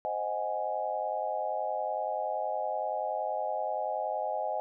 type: chord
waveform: sine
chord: Ab dominant seventh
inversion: first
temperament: equal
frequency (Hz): 523.3 / 622.3 / 740 / 830.6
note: C5 / Eb5 / Gb5 / Ab5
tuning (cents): 0 / 0 / 0 / 0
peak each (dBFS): -38 / -34 / -36 / -34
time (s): 0.05-4.6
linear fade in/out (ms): 0
effects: none